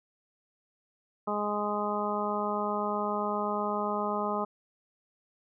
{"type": "harmonic tone", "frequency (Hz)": 207.7, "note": "G#3", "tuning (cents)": 0, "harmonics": [1, 2, 3, 4, 5, 6], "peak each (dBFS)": [-35, -35, -35, -35, -35, -35], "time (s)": [1.27, 4.45], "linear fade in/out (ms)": 10, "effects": []}